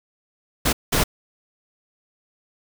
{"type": "noise bursts at uneven times", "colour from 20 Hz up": "pink", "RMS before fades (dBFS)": -19, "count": 2, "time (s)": [[0.65, 0.73], [0.92, 1.04]], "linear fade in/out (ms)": 10, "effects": []}